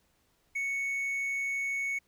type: tone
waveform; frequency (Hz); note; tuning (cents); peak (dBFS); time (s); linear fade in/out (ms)
triangle; 2217; C#7; 0; -28; 0.55-1.99; 10
effects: pink hiss -71 dBFS RMS until 2.07 s